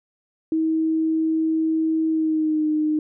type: tone with pitch glide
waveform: sine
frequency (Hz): 319.6 to 306.6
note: D#4 to D#4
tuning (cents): +47 to -25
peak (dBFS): -18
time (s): 0.52-2.99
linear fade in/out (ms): 2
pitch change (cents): -72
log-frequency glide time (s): 2.09-2.67
effects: none